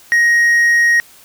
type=tone; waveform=triangle; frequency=1879 Hz; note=A#6; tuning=13 cents sharp; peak=-7 dBFS; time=0.12-1 s; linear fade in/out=0 ms; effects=white hiss -44 dBFS RMS until 1.24 s